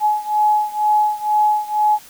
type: beating tone pair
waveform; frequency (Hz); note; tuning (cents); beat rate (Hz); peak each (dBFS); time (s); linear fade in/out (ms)
sine; 845 / 847.1; G#5 / G#5; +30 / +34; 2.1; -16 / -18; 0-1.99; 50
effects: white hiss -43 dBFS RMS until 2.09 s